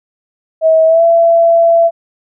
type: tone with pitch glide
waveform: sine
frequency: 642 to 671.2 Hz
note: E5 to E5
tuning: -46 to +31 cents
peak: -5 dBFS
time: 0.61-1.91 s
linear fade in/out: 50 ms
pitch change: +77 cents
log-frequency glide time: 0.86-1.03 s
effects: none